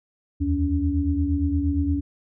sine tone cluster, 76.8 / 85.4 / 283.6 Hz, D#2 / F2 / C#4, -22 / -38 / +40 cents, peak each -24 / -26 / -23 dBFS, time 0.4-2.01 s, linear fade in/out 20 ms, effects none

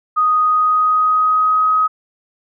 sine tone with pitch glide, 1244.5 to 1264.1 Hz, D#6 to D#6, 0 to +27 cents, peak -11 dBFS, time 0.16-1.88 s, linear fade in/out 20 ms, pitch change +27 cents, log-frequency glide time 0.41-1.72 s, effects none

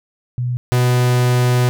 sine / 45% pulse tone pair in turn, 123.4 / 124.11 Hz, B2 / B2, -1 / +9 cents, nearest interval unison, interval 10 cents, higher second, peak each -17 / -12 dBFS, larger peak second, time 0.38-0.57 / 0.72-1.69 s, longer second, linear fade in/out 0 ms, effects none

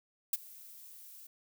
violet noise with ADSR envelope, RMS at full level -28 dBFS, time 0.33-1.27 s, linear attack 4 ms, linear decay 28 ms, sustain -24 dB, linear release 4 ms, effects none

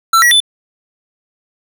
square tone with pitch steps, 1340 / 1925 / 3504 Hz, E6 / B6 / A7, +28 / -45 / -8 cents, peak -7 dBFS, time 0.13-0.403 s, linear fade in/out 5 ms, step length 91 ms, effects none

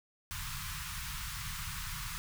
pink band-stop noise, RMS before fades -40 dBFS, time 0.31-2.18 s, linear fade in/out 0 ms, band 170 to 1000 Hz, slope 48 dB/octave, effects none

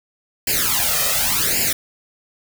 white noise with flanger, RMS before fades -19 dBFS, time 0.47-1.73 s, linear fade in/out 5 ms, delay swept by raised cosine 0.41 to 1.61 ms, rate 0.89 Hz, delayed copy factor +0.95, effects none

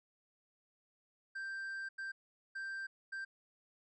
triangle tone bursts at uneven times, 1573 Hz, G6, 6 cents sharp, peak -38 dBFS, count 4, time 1.35-1.89 / 1.98-2.12 / 2.55-2.87 / 3.12-3.25 s, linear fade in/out 10 ms, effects resampled to 22050 Hz

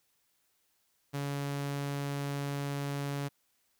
sawtooth tone, 141.5 Hz, C#3, 36 cents sharp, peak -29 dBFS, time 1.13-3.29 s, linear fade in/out 20 ms, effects white hiss -74 dBFS RMS until 3.79 s

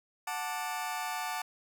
sawtooth chord, D major, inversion first, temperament just, 734.2 / 881 / 1174.7 Hz, F#5 / A5 / D6, -14 / +2 / 0 cents, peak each -34 / -33 / -36 dBFS, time 0.27-1.42 s, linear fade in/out 5 ms, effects none

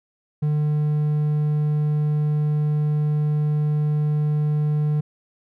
triangle tone, 150 Hz, D3, 37 cents sharp, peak -16 dBFS, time 0.42-5.01 s, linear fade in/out 10 ms, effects none

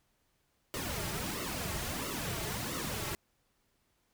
pink noise with flanger, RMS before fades -37 dBFS, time 0.74-3.15 s, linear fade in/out 0 ms, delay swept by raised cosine 1.2 to 4.1 ms, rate 1.5 Hz, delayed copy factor -0.75, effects pink hiss -75 dBFS RMS until 4.13 s

